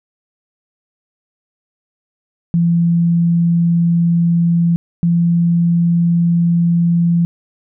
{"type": "tone pair in turn", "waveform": "sine", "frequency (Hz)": [169.8, 170.52], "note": ["F3", "F3"], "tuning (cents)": [-48, -41], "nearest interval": "unison", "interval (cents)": 7, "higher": "second", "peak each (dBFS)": -10, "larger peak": "neither", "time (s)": [[2.54, 4.76], [5.03, 7.25]], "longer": "neither", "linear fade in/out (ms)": 0, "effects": []}